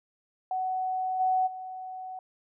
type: tone with level steps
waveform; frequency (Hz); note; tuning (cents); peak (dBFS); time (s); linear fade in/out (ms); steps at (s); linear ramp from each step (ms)
sine; 747; F#5; +16; -27 / -22 / -36; 0.51-2.19; 2; 1.19 / 1.46; 20
effects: none